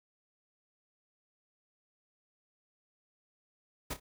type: noise with echo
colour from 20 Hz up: pink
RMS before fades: -36 dBFS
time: 3.9-3.94 s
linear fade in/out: 10 ms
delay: 30 ms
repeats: 2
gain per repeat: -11 dB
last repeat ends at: 4 s
effects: none